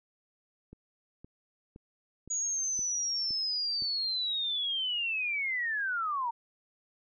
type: click train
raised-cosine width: 3 ms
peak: -35 dBFS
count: 7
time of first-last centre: 0.73-3.823 s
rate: 1.94 Hz
type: linear sweep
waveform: sine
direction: down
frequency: 6770 to 907 Hz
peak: -29 dBFS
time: 2.3-6.31 s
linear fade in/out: 10 ms
effects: none